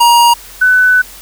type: tone pair in turn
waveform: square / sine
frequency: 945 / 1500.1 Hz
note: A#5 / F#6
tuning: +23 / +23 cents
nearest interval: minor sixth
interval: 800 cents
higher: second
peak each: -5 dBFS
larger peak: neither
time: 0-0.34 / 0.61-1.02 s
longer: second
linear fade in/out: 10 ms
effects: added 43 Hz sine -40 dBFS peak until 1.21 s + white hiss -34 dBFS RMS until 1.21 s